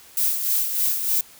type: noise with tremolo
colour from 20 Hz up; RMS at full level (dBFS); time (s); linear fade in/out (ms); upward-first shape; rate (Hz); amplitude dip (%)
violet; -20; 0.17-1.21; 2; sine; 3.3; 55
effects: white hiss -48 dBFS RMS until 1.39 s